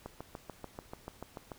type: click train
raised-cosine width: 1 ms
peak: -27 dBFS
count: 11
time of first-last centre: 0.06-1.518 s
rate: 6.86 Hz
effects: pink hiss -59 dBFS RMS until 1.58 s